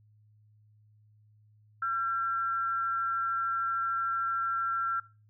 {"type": "tone pair together", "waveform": "sine", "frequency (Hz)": [1356.6, 1592], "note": ["E6", "G6"], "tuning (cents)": [49, 26], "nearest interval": "minor third", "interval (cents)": 277, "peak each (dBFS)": [-28, -38], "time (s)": [1.82, 5], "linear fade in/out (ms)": 5, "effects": ["noise-tail reverb RT60 0.3 s tail -19 dB re dry", "added 106 Hz sine -59 dBFS peak until 5.29 s"]}